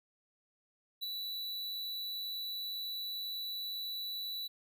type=tone with ADSR envelope; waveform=square; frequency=3951 Hz; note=B7; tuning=in tune; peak=-35 dBFS; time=1.01-4.48 s; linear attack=23 ms; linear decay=14 ms; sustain=-3 dB; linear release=15 ms; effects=none